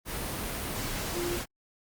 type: tone in noise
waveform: sine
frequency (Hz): 349.2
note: F4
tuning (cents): 0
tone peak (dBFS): -31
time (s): 1.13-1.4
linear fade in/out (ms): 50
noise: pink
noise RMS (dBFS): -34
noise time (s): 0.05-1.46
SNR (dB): 0
effects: Opus 32 kbps